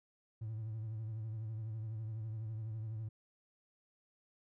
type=tone with vibrato; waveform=triangle; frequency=110 Hz; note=A2; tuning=in tune; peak=-36 dBFS; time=0.41-3.09 s; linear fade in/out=10 ms; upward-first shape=triangle; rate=12 Hz; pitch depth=70 cents each way; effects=tanh soft clip ceiling -34 dBFS